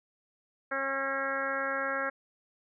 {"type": "harmonic tone", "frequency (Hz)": 271.7, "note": "C#4", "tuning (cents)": -35, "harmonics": [1, 2, 3, 4, 5, 6, 7, 8], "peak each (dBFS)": [-43, -35, -42, -40, -35, -34, -40, -44], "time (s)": [0.71, 2.1], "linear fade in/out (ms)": 10, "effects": []}